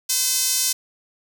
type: tone with high-pass filter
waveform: sawtooth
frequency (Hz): 513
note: C5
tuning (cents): -34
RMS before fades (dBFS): -21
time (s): 0.09-0.73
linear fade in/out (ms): 10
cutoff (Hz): 6000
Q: 1.3
effects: none